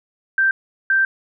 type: tone bursts at uneven times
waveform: sine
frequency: 1567 Hz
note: G6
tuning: 1 cent flat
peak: -13 dBFS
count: 2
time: 0.38-0.51 / 0.9-1.05 s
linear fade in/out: 2 ms
effects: none